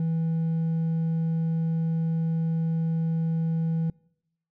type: tone with hard clipping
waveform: sine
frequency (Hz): 163.4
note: E3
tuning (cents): -15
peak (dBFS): -24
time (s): 0-3.9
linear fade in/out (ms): 2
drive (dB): 2
effects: noise-tail reverb RT60 0.8 s tail -25 dB re dry